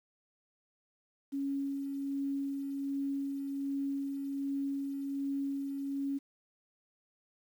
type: tone with tremolo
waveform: sine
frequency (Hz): 277.2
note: C#4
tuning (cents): 0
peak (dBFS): -31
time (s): 1.32-6.19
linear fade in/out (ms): 20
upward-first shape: sine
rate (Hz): 1.3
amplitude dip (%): 35
effects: 10-bit